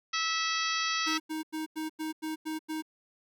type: harmonic tone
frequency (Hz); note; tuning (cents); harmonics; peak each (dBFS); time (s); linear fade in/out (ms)
652; E5; -19; 2 / 3 / 4 / 5 / 6 / 7 / 8 / 9; -33 / -35 / -36 / -37 / -38 / -38 / -39 / -40; 0.13-1.18; 10
type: tone bursts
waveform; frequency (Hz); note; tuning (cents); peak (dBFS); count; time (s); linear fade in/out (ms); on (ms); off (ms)
square; 313.9; D#4; +15; -33; 8; 1.06-2.824; 20; 140; 92
effects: none